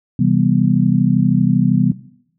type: chord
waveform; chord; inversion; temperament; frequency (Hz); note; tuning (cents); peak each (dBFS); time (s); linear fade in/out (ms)
sine; C major seventh; none; just; 130.81 / 163.52 / 196.22 / 245.3; C3 / E3 / G3 / B3; 0 / -14 / +2 / -12; -17; 0.19-1.92; 5
effects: noise-tail reverb RT60 0.7 s tail -17 dB re dry